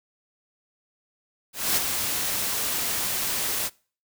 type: noise with ADSR envelope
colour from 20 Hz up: white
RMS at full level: -21 dBFS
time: 1.53-3.7 s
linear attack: 240 ms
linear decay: 17 ms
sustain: -6 dB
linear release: 41 ms
effects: noise-tail reverb RT60 0.4 s tail -24 dB re dry